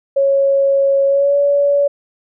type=tone with pitch glide; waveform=sine; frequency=551 to 569.1 Hz; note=C#5 to C#5; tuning=-11 to +45 cents; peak=-10 dBFS; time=0.16-1.88 s; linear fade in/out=10 ms; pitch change=+56 cents; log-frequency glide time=1.06-1.37 s; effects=none